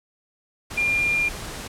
sine tone in noise, 2400 Hz, D7, 37 cents sharp, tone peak -19 dBFS, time 0.77-1.29 s, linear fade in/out 10 ms, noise pink, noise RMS -34 dBFS, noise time 0.7-1.68 s, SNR +12 dB, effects low-pass 11000 Hz 12 dB/octave

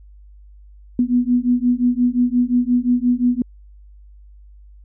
sine beating tone pair, 242.8 / 248.5 Hz, B3 / B3, -29 / +11 cents, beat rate 5.7 Hz, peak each -17 dBFS, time 0.99-3.42 s, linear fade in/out 2 ms, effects added 50 Hz sine -41 dBFS peak until 4.84 s

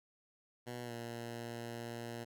10% pulse tone with pitch glide, 121.8 to 117.45 Hz, B2 to A#2, -24 to +13 cents, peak -34 dBFS, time 0.66-2.25 s, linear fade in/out 20 ms, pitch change -63 cents, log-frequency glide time 0.83-0.92 s, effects none

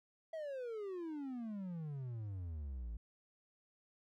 triangle exponential sweep, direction down, 659.3 to 53 Hz, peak -39 dBFS, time 0.33-2.97 s, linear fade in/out 5 ms, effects none

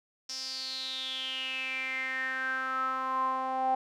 sawtooth tone with band-pass filter sweep, 261.6 Hz, C4, in tune, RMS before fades -33 dBFS, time 0.29-3.75 s, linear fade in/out 5 ms, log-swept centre 5400 to 780 Hz, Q 9, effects none

